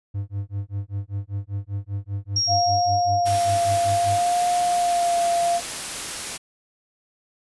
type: tone with tremolo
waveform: triangle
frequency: 100.1 Hz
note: G2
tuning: 37 cents sharp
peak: -21 dBFS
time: 0.14-4.23 s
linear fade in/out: 10 ms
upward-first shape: sine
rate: 5.1 Hz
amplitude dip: 100%
type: tone with exponential decay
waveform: sine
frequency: 5588 Hz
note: F8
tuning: in tune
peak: -18 dBFS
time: 2.36-4.39 s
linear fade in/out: 5 ms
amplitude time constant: 440 ms
type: tone with vibrato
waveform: sine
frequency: 698.5 Hz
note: F5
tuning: in tune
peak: -18 dBFS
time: 2.47-5.61 s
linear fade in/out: 50 ms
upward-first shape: sine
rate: 0.61 Hz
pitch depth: 23 cents each way
type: noise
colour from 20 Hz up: white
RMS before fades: -30 dBFS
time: 3.25-6.38 s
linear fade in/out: 20 ms
effects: resampled to 24000 Hz